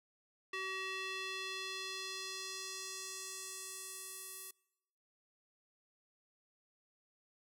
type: tone with band-pass filter sweep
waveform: square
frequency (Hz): 380.1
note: F#4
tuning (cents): +47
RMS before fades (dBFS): -44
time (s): 0.53-4.51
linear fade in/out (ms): 5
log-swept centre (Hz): 2300 to 12000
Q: 1.4
effects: noise-tail reverb RT60 0.9 s tail -25 dB re dry